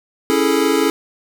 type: chord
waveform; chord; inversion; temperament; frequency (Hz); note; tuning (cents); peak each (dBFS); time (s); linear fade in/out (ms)
square; A major seventh; first; equal; 277.2 / 329.6 / 415.3 / 440; C#4 / E4 / G#4 / A4; 0 / 0 / 0 / 0; -20; 0.3-0.9; 0
effects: none